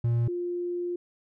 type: tone pair in turn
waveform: triangle / sine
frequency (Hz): 118 / 351.6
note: A#2 / F4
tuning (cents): +22 / +12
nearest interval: octave + perfect fifth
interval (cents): 1890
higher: second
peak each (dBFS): -20 / -28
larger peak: first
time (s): 0.04-0.28 / 0.28-0.96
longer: second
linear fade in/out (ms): 5
effects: none

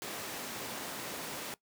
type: high-pass noise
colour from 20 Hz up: pink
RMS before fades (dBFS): -41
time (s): 0.02-1.54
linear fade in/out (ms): 0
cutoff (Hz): 220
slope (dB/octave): 12
effects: noise-tail reverb RT60 0.1 s tail -19 dB re dry

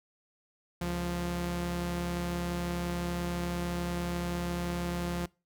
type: tone pair together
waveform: sawtooth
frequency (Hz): 68.74 / 174.61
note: C#2 / F3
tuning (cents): -14 / 0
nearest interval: octave + major third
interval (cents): 1614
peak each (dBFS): -34 / -28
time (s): 0.81-5.26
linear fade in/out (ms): 5
effects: noise-tail reverb RT60 0.3 s tail -24 dB re dry

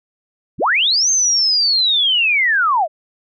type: linear two-way sweep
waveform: sine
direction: up then down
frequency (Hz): 48.51 to 6380 to 583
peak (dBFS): -12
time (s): 0.58-2.88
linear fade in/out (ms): 50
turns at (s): 1.1
effects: none

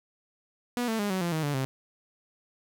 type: tone with pitch steps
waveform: sawtooth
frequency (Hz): 243.5 / 223.3 / 204.8 / 187.76 / 172.18 / 157.89 / 144.79 / 132.77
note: B3 / A3 / G#3 / F#3 / F3 / D#3 / D3 / C3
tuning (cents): -24 / +26 / -24 / +26 / -24 / +26 / -24 / +26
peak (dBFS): -23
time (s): 0.77-1.65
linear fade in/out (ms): 0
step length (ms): 110
effects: none

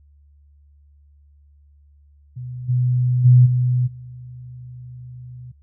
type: tone with level steps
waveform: sine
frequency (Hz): 124.7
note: B2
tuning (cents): +17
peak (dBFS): -28 / -15 / -7 / -15 / -34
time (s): 2.36-5.52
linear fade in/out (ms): 10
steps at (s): 2.68 / 3.24 / 3.45 / 3.86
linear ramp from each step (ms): 20
effects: added 72 Hz sine -49 dBFS peak until 5.62 s

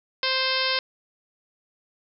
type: harmonic tone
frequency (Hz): 523.3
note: C5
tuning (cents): 0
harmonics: 1 / 2 / 3 / 4 / 5 / 6 / 7 / 8 / 9 / 10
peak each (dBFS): -31 / -31 / -31 / -31 / -31 / -31 / -31 / -31 / -31 / -31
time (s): 0.23-0.79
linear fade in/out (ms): 2
effects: none

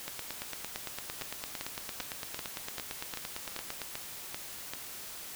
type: two click trains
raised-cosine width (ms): 0.2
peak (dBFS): -19 / -19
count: 10 / 34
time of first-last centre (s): 1.22-4.736 / 0.08-3.817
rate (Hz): 2.56 / 8.83
effects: white hiss -44 dBFS RMS until 5.35 s

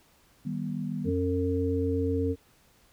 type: chord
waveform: sine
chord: Eb augmented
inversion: none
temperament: equal with one note detuned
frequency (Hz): 155.56 / 196 / 243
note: Eb3 / G3 / B3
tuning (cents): 0 / 0 / -28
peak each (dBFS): -34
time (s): 0.45-1.11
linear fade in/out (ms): 10
type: harmonic tone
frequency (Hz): 90.8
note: F#2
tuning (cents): -32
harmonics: 1 / 3 / 5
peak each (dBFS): -29 / -29 / -29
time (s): 1.04-2.36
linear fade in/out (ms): 50
effects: pink hiss -62 dBFS RMS until 2.92 s

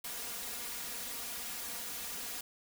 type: noise with comb filter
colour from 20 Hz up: white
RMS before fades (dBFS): -41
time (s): 0.04-2.41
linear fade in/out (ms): 5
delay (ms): 4.2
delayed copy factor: +1
effects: none

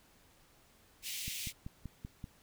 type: high-pass noise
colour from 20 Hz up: pink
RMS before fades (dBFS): -41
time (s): 1.02-1.53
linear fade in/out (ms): 50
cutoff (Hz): 2200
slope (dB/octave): 48
type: click train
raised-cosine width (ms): 5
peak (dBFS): -30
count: 6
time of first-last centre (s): 1.28-2.242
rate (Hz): 5.2
effects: pink hiss -65 dBFS RMS until 2.42 s

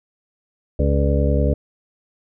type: harmonic tone with a mistuned harmonic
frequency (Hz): 70.4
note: C#2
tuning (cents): +27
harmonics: 1 / 2 / 3 / 4 / 6 / 7 / 8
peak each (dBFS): -17 / -22 / -26 / -26 / -27 / -25 / -26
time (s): 0.79-1.54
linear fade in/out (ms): 5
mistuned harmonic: 8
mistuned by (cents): +81
effects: none

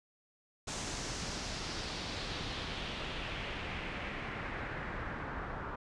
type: noise with low-pass filter sweep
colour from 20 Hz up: pink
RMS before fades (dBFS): -40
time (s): 0.67-5.76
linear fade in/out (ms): 10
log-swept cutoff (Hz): 7200 to 1300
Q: 2
effects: resampled to 24000 Hz

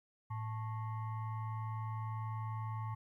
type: tone with frequency modulation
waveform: sine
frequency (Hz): 110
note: A2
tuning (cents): 0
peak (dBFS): -37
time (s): 0.3-2.95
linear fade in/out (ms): 10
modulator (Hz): 989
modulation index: 0.64
effects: 13-bit

